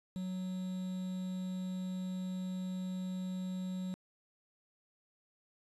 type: tone with quantisation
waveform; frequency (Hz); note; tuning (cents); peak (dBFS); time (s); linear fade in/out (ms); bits
triangle; 185; F#3; 0; -34; 0.16-3.94; 0; 9
effects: resampled to 24000 Hz